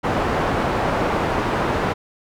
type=low-pass noise; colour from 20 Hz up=white; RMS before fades=-21 dBFS; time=0.03-1.94 s; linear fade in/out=20 ms; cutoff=960 Hz; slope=12 dB/octave; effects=none